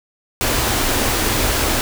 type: band-stop noise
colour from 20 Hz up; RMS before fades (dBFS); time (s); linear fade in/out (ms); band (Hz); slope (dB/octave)
pink; -18; 0.41-1.81; 0; 140 to 210; 96
effects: none